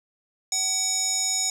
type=tone with band-pass filter; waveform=square; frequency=758 Hz; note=F#5; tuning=42 cents sharp; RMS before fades=-25 dBFS; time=0.52-1.5 s; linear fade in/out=2 ms; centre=6500 Hz; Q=6.8; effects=none